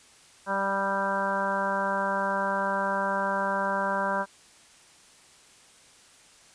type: harmonic tone with a mistuned harmonic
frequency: 196 Hz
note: G3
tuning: in tune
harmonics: 1 / 2 / 3 / 4 / 5 / 6 / 7 / 8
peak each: -35 / -40 / -31 / -36 / -29 / -37 / -35 / -32 dBFS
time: 0.46-4.26 s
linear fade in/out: 50 ms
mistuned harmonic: 6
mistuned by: +20 cents
effects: white hiss -55 dBFS RMS until 6.54 s + resampled to 22050 Hz